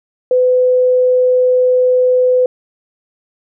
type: tone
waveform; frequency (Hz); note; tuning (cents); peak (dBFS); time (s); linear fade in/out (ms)
sine; 504; B4; +35; -8; 0.31-2.46; 2
effects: none